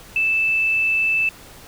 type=tone; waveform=sine; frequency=2637 Hz; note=E7; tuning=in tune; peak=-16 dBFS; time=0.16-1.29 s; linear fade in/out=2 ms; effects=pink hiss -43 dBFS RMS until 1.67 s